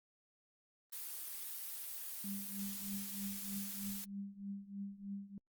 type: noise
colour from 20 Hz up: blue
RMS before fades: -45 dBFS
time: 0.92-4.05 s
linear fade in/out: 10 ms
type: tone with tremolo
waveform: sine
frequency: 199.1 Hz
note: G3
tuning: 27 cents sharp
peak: -39 dBFS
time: 2.24-5.38 s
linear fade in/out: 2 ms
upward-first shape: triangle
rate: 3.2 Hz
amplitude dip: 90%
effects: Opus 32 kbps